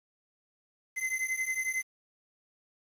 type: beating tone pair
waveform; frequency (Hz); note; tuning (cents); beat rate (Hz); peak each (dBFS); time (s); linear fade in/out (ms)
square; 2048 / 2059; C7 / C7; -38 / -28; 11; -35 / -33; 0.96-1.83; 20
effects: resampled to 32000 Hz + 9-bit